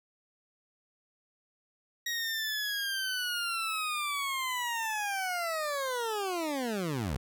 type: linear sweep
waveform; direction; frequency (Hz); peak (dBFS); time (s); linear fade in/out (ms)
20% pulse; down; 1896 to 56.9; -26; 2.06-7.17; 5
effects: none

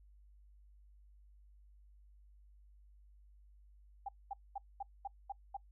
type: tone bursts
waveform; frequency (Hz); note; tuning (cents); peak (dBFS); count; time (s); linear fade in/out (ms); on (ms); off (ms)
sine; 796; G5; +26; -38; 7; 4.06-5.569; 5; 27; 220
effects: noise-tail reverb RT60 0.1 s tail -22 dB re dry + added 50 Hz sine -59 dBFS peak until 5.71 s

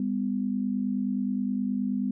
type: tone pair together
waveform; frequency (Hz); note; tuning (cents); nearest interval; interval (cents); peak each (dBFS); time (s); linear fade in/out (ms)
sine; 201.6 / 251.1; G3 / B3; +49 / +29; major third; 380; -28; 0-2.11; 2
effects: none

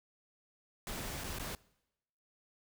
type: noise with dropouts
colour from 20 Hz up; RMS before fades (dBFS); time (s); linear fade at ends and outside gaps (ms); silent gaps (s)
pink; -41; 0.87-1.55; 1; 1.238-1.242 / 1.386-1.396
effects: noise-tail reverb RT60 0.9 s tail -23 dB re dry

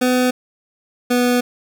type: tone pair in turn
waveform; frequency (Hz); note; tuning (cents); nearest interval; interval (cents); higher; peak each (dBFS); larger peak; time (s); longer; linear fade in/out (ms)
25% pulse; 251.5 / 245.9; B3 / B3; +32 / -7; unison; 39; first; -10; neither; 0.01-0.31 / 1.1-1.41; second; 10
effects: none

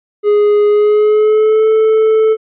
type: tone with pitch glide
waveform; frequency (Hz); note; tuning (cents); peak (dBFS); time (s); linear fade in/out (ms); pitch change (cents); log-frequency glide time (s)
triangle; 415.3 to 438.5; G#4 to A4; 0 to -6; -5; 0.23-2.37; 50; +94; 0.68-1.68
effects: resampled to 8000 Hz

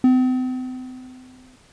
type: tone with exponential decay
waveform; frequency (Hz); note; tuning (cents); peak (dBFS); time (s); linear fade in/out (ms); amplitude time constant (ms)
triangle; 255.2; C4; -43; -8; 0.04-1.56; 2; 330
effects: pink hiss -53 dBFS RMS until 1.72 s + resampled to 22050 Hz

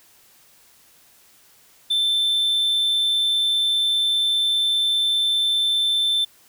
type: tone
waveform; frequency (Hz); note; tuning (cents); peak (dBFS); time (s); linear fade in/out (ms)
triangle; 3545; A7; +12; -16; 1.9-6.25; 10
effects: white hiss -54 dBFS RMS until 6.48 s

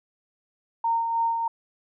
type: tone with tremolo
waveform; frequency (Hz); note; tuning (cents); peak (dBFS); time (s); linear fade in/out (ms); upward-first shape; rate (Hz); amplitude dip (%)
sine; 920; A#5; -23; -20; 0.84-1.48; 5; sine; 3.2; 40
effects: none

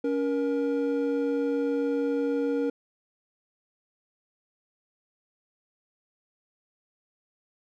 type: tone pair together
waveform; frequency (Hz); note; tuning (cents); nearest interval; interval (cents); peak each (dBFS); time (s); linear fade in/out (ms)
triangle; 280.8 / 473.2; C#4 / A#4; +22 / +26; major sixth; 904; -25; 0.04-2.7; 5
effects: none

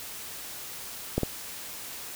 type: clicks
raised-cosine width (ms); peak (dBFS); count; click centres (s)
2; -11 / -12; 2; 1.18 / 1.233
effects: white hiss -40 dBFS RMS until 2.15 s

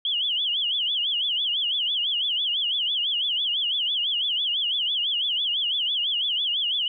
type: tone with vibrato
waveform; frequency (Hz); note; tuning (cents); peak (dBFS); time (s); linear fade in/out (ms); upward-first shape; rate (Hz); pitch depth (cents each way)
sine; 3136; G7; 0; -22; 0.05-6.88; 2; sine; 6; 180
effects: none

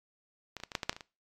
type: clicks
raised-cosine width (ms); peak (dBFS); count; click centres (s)
0.2; -22 / -28 / -20 / -24 / -12 / -16 / -9 / -26 / -26 / -26; 10; 0.567 / 0.601 / 0.636 / 0.718 / 0.752 / 0.832 / 0.895 / 0.929 / 0.965 / 1.008
effects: noise-tail reverb RT60 0.3 s tail -21 dB re dry + MP3 96 kbps

